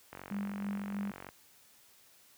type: click train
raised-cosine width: 0.5 ms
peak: -29 dBFS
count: 55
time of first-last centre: 0.13-1.289 s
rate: 46.6 Hz
type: tone with tremolo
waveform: sine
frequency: 201.7 Hz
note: G3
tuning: 50 cents sharp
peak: -33 dBFS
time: 0.31-1.11 s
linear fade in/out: 2 ms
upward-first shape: sine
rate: 3.2 Hz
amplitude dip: 40%
effects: white hiss -62 dBFS RMS until 2.37 s + high-pass 60 Hz 12 dB/octave